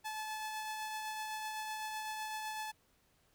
sawtooth tone with tremolo, 865 Hz, A5, 30 cents flat, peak -34 dBFS, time 0.04-2.72 s, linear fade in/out 20 ms, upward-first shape triangle, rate 7.9 Hz, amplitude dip 30%, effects pink hiss -72 dBFS RMS until 3.34 s

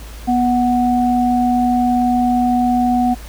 sine tone pair together, 244.5 / 740.3 Hz, B3 / F#5, -17 / +1 cents, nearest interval octave + perfect fifth, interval 1918 cents, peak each -14 / -16 dBFS, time 0.27-3.15 s, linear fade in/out 20 ms, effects added 55 Hz sine -31 dBFS peak until 3.28 s + pink hiss -39 dBFS RMS until 3.28 s

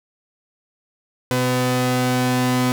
sawtooth tone pair together, 125.9 / 252 Hz, B2 / B3, +34 / +35 cents, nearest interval octave, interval 1201 cents, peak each -17 / -14 dBFS, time 1.31-2.72 s, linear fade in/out 0 ms, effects none

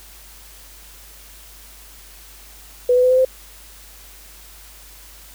sine tone with pitch steps, 493.9 / 499.9 / 506 / 512.2 / 518.5 Hz, B4 / B4 / B4 / C5 / C5, 0 / +21 / +42 / -37 / -16 cents, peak -11 dBFS, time 2.89-3.25 s, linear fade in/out 5 ms, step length 72 ms, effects added 50 Hz sine -45 dBFS peak until 5.34 s + white hiss -44 dBFS RMS until 5.34 s

